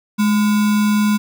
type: tone with sample-and-hold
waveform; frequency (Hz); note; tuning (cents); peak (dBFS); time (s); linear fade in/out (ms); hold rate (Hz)
sine; 210; G#3; +19; -12; 0.18-1.18; 20; 1225
effects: none